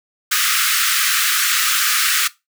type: high-pass noise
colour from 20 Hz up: pink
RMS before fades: -17 dBFS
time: 0.31-2.28 s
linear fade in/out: 10 ms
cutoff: 1200 Hz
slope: 96 dB/octave
effects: noise-tail reverb RT60 0.2 s tail -18 dB re dry